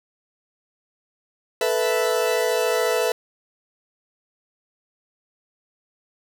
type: chord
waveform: 40% pulse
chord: A suspended second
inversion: none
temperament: equal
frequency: 440 / 493.9 / 659.3 Hz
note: A4 / B4 / E5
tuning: 0 / 0 / 0 cents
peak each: -23 / -22 / -24 dBFS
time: 1.61-3.12 s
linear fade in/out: 2 ms
effects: none